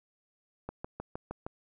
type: click train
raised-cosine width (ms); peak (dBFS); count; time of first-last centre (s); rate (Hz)
1; -23; 6; 0.69-1.465; 6.45
effects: none